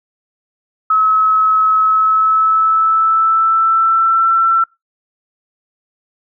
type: tone with pitch glide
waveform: sine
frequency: 1288 to 1342.7 Hz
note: E6 to E6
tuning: -41 to +31 cents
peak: -9 dBFS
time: 0.9-4.64 s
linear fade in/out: 5 ms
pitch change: +72 cents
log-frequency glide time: 1.79-4.31 s
effects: noise-tail reverb RT60 0.2 s tail -23 dB re dry